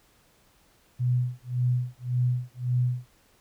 sine tone with tremolo, 124.2 Hz, B2, 10 cents sharp, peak -20 dBFS, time 0.99-3.09 s, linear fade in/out 20 ms, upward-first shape sine, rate 1.8 Hz, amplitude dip 100%, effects pink hiss -62 dBFS RMS until 3.4 s

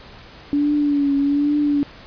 sine tone with vibrato, 287 Hz, D4, 40 cents flat, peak -15 dBFS, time 0.53-1.83 s, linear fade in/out 0 ms, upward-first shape triangle, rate 1.2 Hz, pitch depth 53 cents each way, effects pink hiss -42 dBFS RMS until 2.06 s + resampled to 11025 Hz

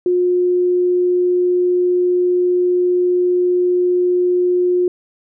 sine tone, 358.5 Hz, F4, 45 cents sharp, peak -12 dBFS, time 0.06-4.88 s, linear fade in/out 2 ms, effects none

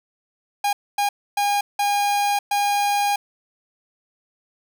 45% pulse tone bursts at uneven times, 814 Hz, G#5, 35 cents flat, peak -18 dBFS, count 5, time 0.64-0.73 / 0.98-1.09 / 1.37-1.61 / 1.79-2.39 / 2.51-3.16 s, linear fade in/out 5 ms, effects none

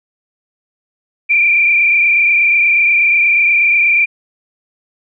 sine tone with frequency modulation, 2377 Hz, D7, 20 cents sharp, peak -8 dBFS, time 1.29-4.06 s, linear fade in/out 20 ms, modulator 28.3 Hz, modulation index 2.2, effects none

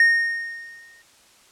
triangle tone with exponential decay, 1849 Hz, A#6, 15 cents flat, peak -9 dBFS, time 0-1.02 s, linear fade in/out 2 ms, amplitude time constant 220 ms, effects white hiss -54 dBFS RMS until 1.51 s + low-pass 9000 Hz 12 dB/octave

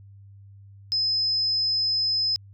sine tone, 5100 Hz, D#8, 42 cents sharp, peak -21 dBFS, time 0.92-2.36 s, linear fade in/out 0 ms, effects added 99 Hz sine -45 dBFS peak until 2.53 s

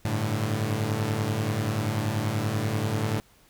sawtooth chord, G suspended second, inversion none, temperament equal with one note detuned, 99.65 / 110 / 146.83 Hz, G2 / A2 / D3, +29 / 0 / 0 cents, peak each -27 / -23 / -29 dBFS, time 0.05-3.2 s, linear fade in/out 0 ms, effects pink hiss -59 dBFS RMS until 3.49 s

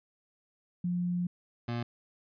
sine / 25% pulse tone pair in turn, 176.9 / 118.72 Hz, F3 / A#2, +23 / +32 cents, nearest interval perfect fifth, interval 691 cents, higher first, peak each -28 dBFS, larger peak neither, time 0.84-1.27 / 1.68-1.83 s, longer first, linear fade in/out 5 ms, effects resampled to 11025 Hz

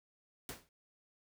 pink noise with exponential decay, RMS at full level -40 dBFS, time 0.49-0.69 s, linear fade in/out 1 ms, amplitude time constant 42 ms, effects none

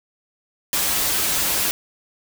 white noise with comb filter, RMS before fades -21 dBFS, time 0.73-1.71 s, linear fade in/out 0 ms, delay 8.1 ms, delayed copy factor -0.5, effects none

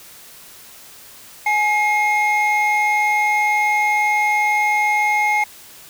triangle tone pair together, 840 / 2142 Hz, G#5 / C7, +19 / +40 cents, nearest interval octave + major third, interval 1621 cents, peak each -15 dBFS, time 1.46-5.44 s, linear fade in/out 5 ms, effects tanh soft clip ceiling -7 dBFS + white hiss -42 dBFS RMS until 5.89 s

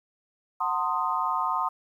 sine chord, F# diminished seventh, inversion none, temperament equal with one note detuned, 740 / 903.2 / 1046.5 / 1244.5 Hz, F#5 / A5 / C6 / Eb6, 0 / +45 / 0 / 0 cents, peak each -33 / -30 / -28 / -29 dBFS, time 0.6-1.69 s, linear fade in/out 10 ms, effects 10-bit

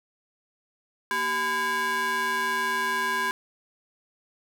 square ring-modulated tone, 311.1 Hz, D#4, in tune, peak -22 dBFS, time 1.11-3.31 s, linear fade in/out 0 ms, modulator 1320 Hz, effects none

